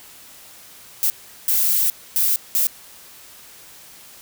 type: noise bursts at uneven times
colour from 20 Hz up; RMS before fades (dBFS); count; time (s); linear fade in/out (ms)
violet; -18; 4; 1.03-1.1 / 1.48-1.9 / 2.16-2.36 / 2.55-2.67; 0
effects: white hiss -44 dBFS RMS until 4.21 s